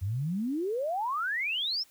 sine exponential sweep, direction up, 88.3 to 5520 Hz, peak -28 dBFS, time 0.01-1.84 s, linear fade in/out 20 ms, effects white hiss -61 dBFS RMS until 1.9 s

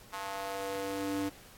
square tone with high-pass filter sweep, 98 Hz, G2, in tune, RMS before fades -36 dBFS, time 0.12-1.3 s, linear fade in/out 20 ms, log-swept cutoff 970 to 250 Hz, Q 2.2, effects pink hiss -55 dBFS RMS until 1.57 s + AAC 64 kbps

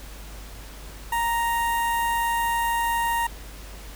sawtooth tone with notch filter, 932.3 Hz, A#5, in tune, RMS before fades -24 dBFS, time 1.12-3.27 s, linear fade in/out 5 ms, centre 4800 Hz, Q 0.59, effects added 50 Hz sine -39 dBFS peak until 3.95 s + pink hiss -44 dBFS RMS until 3.95 s

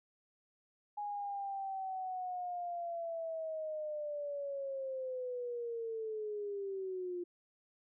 sine linear sweep, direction down, 830.6 to 349.2 Hz, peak -37 dBFS, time 0.97-7.24 s, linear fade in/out 10 ms, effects none

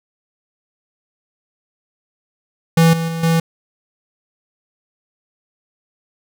square tone with level steps, 164.81 Hz, E3, in tune, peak -9 / -19 / -22 / -13 dBFS, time 2.77-3.4 s, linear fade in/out 5 ms, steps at 2.93 / 3.08 / 3.23 s, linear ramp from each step 5 ms, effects none

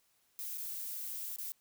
violet noise with dropouts, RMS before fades -41 dBFS, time 0.39-1.52 s, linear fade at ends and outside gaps 0 ms, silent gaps 0.575-0.58 / 1.361-1.385 s, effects white hiss -73 dBFS RMS until 1.6 s

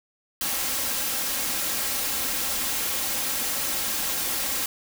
white noise with comb filter, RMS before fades -27 dBFS, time 0.41-4.66 s, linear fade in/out 2 ms, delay 3.7 ms, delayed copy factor +0.5, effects none

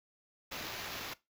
white noise with sample-and-hold, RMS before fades -42 dBFS, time 0.51-1.14 s, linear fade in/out 10 ms, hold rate 8820 Hz, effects noise-tail reverb RT60 0.2 s tail -18 dB re dry

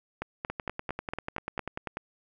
two click trains, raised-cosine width 0.5 ms, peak -18 / -17 dBFS, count 16 / 7, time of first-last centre 0.5-1.971 / 0.22-1.593 s, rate 10.2 / 4.37 Hz, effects none

